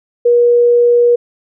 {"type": "tone", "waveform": "sine", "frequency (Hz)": 479.5, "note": "A#4", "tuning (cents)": 49, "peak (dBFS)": -6, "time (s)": [0.25, 1.16], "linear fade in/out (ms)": 10, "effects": []}